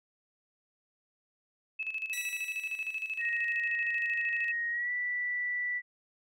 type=tone with tremolo; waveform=sine; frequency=2601 Hz; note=E7; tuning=24 cents flat; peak=-31 dBFS; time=1.79-4.52 s; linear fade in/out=10 ms; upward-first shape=square; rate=13 Hz; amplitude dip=65%
type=tone with exponential decay; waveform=10% pulse; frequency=1954 Hz; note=B6; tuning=19 cents flat; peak=-27 dBFS; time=2.13-3.61 s; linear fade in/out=1 ms; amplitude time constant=320 ms
type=tone with pitch glide; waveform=sine; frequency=1875 to 1965.9 Hz; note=A#6 to B6; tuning=+10 to -8 cents; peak=-30 dBFS; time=3.18-5.82 s; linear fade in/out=50 ms; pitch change=+82 cents; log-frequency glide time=4.7-4.91 s
effects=none